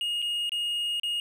triangle tone with dropouts, 2861 Hz, F7, 41 cents sharp, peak -25 dBFS, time 0.01-1.2 s, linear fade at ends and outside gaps 1 ms, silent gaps 0.219-0.224 / 0.494-0.519 / 0.998-1.033 s, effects none

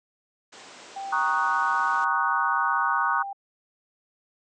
pink low-pass noise, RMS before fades -44 dBFS, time 0.52-2.05 s, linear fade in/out 10 ms, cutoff 8200 Hz, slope 96 dB/octave
sine tone with pitch glide, 784 to 792.7 Hz, G5 to G5, 0 to +19 cents, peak -31 dBFS, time 0.96-3.33 s, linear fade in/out 5 ms, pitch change +19 cents, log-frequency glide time 1.95-2.97 s
sine chord, D# minor seventh, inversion second, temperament equal, 932.3 / 1108.7 / 1244.5 / 1480 Hz, A#5 / C#6 / D#6 / F#6, 0 / 0 / 0 / 0 cents, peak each -27 dBFS, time 1.12-3.23 s, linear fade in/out 10 ms
effects high-pass 400 Hz 12 dB/octave

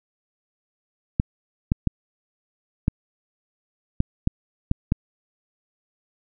clicks, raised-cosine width 5 ms, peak -6 dBFS, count 8, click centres 1.199 / 1.719 / 1.873 / 2.881 / 4.004 / 4.274 / 4.714 / 4.921 s, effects none

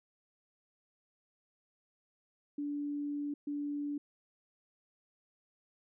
sine tone bursts at uneven times, 290 Hz, D4, 22 cents flat, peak -34 dBFS, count 2, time 2.58-3.34 / 3.47-3.98 s, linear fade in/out 5 ms, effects none

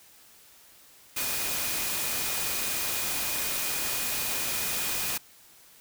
sine tone in noise, 2468 Hz, D#7, 15 cents flat, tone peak -40 dBFS, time 1.16-5.18 s, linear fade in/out 10 ms, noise white, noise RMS -30 dBFS, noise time 1.16-5.18 s, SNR -13 dB, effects white hiss -55 dBFS RMS until 5.8 s

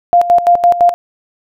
sine tone with tremolo, 698.5 Hz, F5, in tune, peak -4 dBFS, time 0.13-0.94 s, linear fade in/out 0 ms, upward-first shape square, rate 5.9 Hz, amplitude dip 75%, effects none

